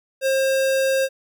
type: tone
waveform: square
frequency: 534 Hz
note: C5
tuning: 35 cents sharp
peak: -18 dBFS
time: 0.21-1.09 s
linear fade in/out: 50 ms
effects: none